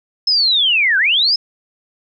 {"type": "linear two-way sweep", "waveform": "sine", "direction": "down then up", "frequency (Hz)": [5220, 1480, 5220], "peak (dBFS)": -11, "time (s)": [0.27, 1.36], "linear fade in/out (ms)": 5, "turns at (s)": 0.98, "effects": []}